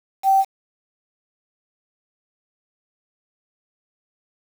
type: tone with quantisation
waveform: sine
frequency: 776 Hz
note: G5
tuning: 18 cents flat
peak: -12 dBFS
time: 0.23-0.45 s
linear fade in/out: 50 ms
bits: 6
effects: none